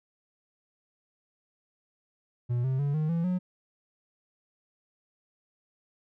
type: tone with pitch steps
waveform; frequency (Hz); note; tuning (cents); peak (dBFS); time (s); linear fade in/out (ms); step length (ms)
triangle; 121.3 / 131.52 / 142.59 / 154.6 / 167.63 / 181.74; B2 / C3 / C#3 / D#3 / E3 / F#3; -31 / +9 / +49 / -11 / +29 / -31; -23; 2.49-3.39; 20; 150
effects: none